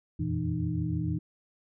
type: tone cluster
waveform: sine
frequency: 85.3 / 91.9 / 118.8 / 164.7 / 305.7 Hz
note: F2 / F#2 / A#2 / E3 / D#4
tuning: -40 / -11 / +33 / -1 / -30 cents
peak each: -36 / -37 / -33 / -31 / -35 dBFS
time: 0.19-1.19 s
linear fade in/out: 10 ms
effects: none